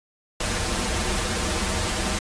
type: noise with comb filter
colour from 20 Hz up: pink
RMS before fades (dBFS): -25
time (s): 0.4-2.19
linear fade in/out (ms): 5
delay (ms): 7.2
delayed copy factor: -0.75
effects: resampled to 22050 Hz